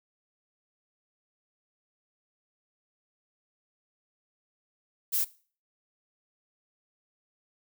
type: noise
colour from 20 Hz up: violet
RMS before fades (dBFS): -27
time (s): 5.12-5.25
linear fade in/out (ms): 20
effects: noise-tail reverb RT60 0.4 s tail -19 dB re dry